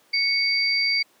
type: tone pair together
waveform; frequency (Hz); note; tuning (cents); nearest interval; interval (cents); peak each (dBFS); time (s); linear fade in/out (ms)
sine; 2217 / 4679; C#7 / D8; 0 / -7; octave + minor second; 1293; -22; 0.13-1.03; 10
effects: pink hiss -59 dBFS RMS until 1.2 s + high-pass 300 Hz 12 dB/octave